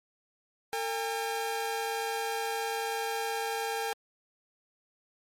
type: tone pair together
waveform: sawtooth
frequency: 452.9 / 807 Hz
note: A#4 / G#5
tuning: -50 / -50 cents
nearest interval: minor seventh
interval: 1000 cents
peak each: -30 / -29 dBFS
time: 0.73-3.93 s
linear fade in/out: 0 ms
effects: MP3 64 kbps